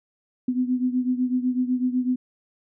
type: beating tone pair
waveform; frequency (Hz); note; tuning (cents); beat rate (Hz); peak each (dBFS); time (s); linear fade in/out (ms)
sine; 250 / 258; B3 / C4; +21 / -24; 8; -22 / -26; 0.48-2.16; 5
effects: none